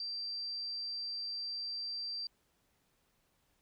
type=tone; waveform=sine; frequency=4699 Hz; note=D8; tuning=in tune; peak=-37 dBFS; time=0-2.27 s; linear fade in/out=2 ms; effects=pink hiss -75 dBFS RMS until 3.61 s